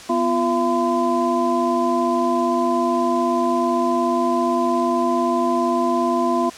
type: tone cluster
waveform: sine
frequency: 248.6 / 346.1 / 679 / 1018 Hz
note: B3 / F4 / F5 / C6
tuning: +12 / -16 / -49 / -48 cents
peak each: -22 dBFS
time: 0.09-6.5 s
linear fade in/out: 10 ms
effects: white hiss -38 dBFS RMS until 6.57 s + low-pass 7000 Hz 12 dB/octave